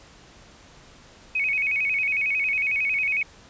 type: tone with vibrato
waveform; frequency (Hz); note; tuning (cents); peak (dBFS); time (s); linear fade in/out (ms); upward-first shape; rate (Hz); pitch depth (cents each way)
sine; 2370; D7; +15; -21; 1.35-3.23; 5; square; 11; 110
effects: pink hiss -50 dBFS RMS until 3.49 s + resampled to 16000 Hz